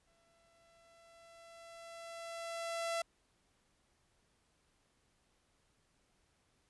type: tone with exponential growth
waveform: sawtooth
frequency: 671 Hz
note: E5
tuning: 31 cents sharp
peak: -30 dBFS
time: 0.07-3.02 s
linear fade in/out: 5 ms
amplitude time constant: 640 ms
effects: pink hiss -75 dBFS RMS until 6.69 s + resampled to 24000 Hz